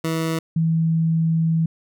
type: tone pair in turn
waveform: 20% pulse / sine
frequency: 162.2 / 162.83 Hz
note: E3 / E3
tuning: -28 / -21 cents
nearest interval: unison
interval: 7 cents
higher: second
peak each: -16 / -16 dBFS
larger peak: neither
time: 0.04-0.39 / 0.56-1.66 s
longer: second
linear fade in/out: 5 ms
effects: none